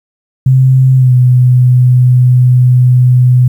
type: tone with pitch glide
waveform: sine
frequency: 130.81 to 125.48 Hz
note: C3 to B2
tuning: 0 to +28 cents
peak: -3 dBFS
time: 0.46-3.48 s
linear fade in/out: 5 ms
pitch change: -72 cents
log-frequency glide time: 0.96-1.13 s
effects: 7-bit